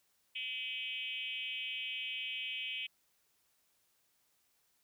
sine tone with frequency modulation, 2794 Hz, F7, in tune, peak -37 dBFS, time 0.35-2.87 s, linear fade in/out 10 ms, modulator 248 Hz, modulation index 1.9, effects white hiss -75 dBFS RMS until 4.83 s

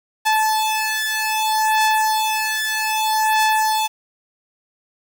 sawtooth beating tone pair, 869 / 869.63 Hz, A5 / A5, -22 / -21 cents, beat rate 0.63 Hz, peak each -16 dBFS, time 0.25-3.88 s, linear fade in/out 20 ms, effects 7-bit

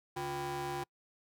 30% pulse ring-modulated tone, 213.7 Hz, G#3, 50 cents sharp, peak -30 dBFS, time 0.16-0.84 s, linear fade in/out 10 ms, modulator 569 Hz, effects noise-tail reverb RT60 0.1 s tail -26 dB re dry

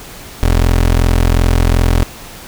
25% pulse tone, 42.69 Hz, F1, 39 cents flat, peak -5 dBFS, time 0.43-2.03 s, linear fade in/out 0 ms, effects pink hiss -33 dBFS RMS until 2.47 s

